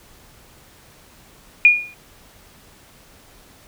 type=tone with exponential decay; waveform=sine; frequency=2436 Hz; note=D#7; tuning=37 cents flat; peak=-4 dBFS; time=1.65-1.94 s; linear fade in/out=1 ms; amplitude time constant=63 ms; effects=pink hiss -49 dBFS RMS until 3.67 s